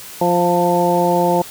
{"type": "harmonic tone with a mistuned harmonic", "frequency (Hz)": 174.61, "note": "F3", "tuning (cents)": 0, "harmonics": [1, 2, 3, 4, 5], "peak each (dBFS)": [-20, -19, -18, -20, -18], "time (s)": [0.21, 1.42], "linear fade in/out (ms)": 5, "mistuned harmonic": 5, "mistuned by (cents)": 27, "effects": ["white hiss -35 dBFS RMS until 1.5 s"]}